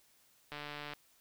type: click train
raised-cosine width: 0.3 ms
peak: -27 dBFS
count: 62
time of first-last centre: 0.52-0.935 s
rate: 147 Hz
effects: white hiss -68 dBFS RMS until 1.2 s